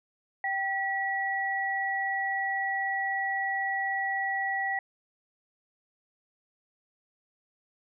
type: tone pair together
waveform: sine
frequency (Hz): 780 / 1936.2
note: G5 / B6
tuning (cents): -9 / -35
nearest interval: octave + major third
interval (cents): 1574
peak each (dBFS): -31 / -29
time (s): 0.44-4.79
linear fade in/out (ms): 2
effects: none